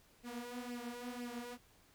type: tone with flanger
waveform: sawtooth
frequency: 242.7 Hz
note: B3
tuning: 30 cents flat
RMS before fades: -45 dBFS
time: 0.23-1.58 s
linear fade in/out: 50 ms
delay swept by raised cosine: 0.38 to 6.28 ms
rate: 2 Hz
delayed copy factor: +0.7
effects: pink hiss -67 dBFS RMS until 1.94 s